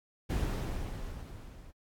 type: noise with level ramp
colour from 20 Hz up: brown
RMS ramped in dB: -29 to -51 dBFS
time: 0.29-1.72 s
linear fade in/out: 20 ms
effects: AAC 64 kbps